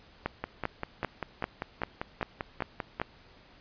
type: two click trains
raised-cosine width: 0.5 ms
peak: -17 / -14 dBFS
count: 14 / 8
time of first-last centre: 0.44-2.999 / 0.26-3.016 s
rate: 5.08 / 2.54 Hz
effects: pink hiss -57 dBFS RMS until 3.6 s + resampled to 11025 Hz